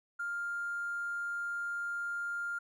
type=tone with hard clipping; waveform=triangle; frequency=1401 Hz; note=F6; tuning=5 cents sharp; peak=-34 dBFS; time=0.19-2.59 s; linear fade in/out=10 ms; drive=3 dB; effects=none